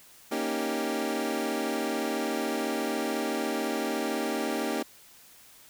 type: chord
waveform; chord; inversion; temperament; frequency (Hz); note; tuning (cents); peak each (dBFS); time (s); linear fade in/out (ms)
25% pulse; Eb dominant seventh; second; equal; 233.1 / 277.2 / 311.1 / 392; Bb3 / Db4 / Eb4 / G4; 0 / 0 / 0 / 0; -30; 0.31-4.83; 10
effects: white hiss -54 dBFS RMS until 5.69 s